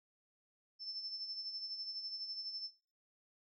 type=tone with tremolo; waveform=sine; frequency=5300 Hz; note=E8; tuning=9 cents sharp; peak=-39 dBFS; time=0.79-2.71 s; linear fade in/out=50 ms; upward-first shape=sine; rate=12 Hz; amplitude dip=55%; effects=noise-tail reverb RT60 0.4 s tail -22 dB re dry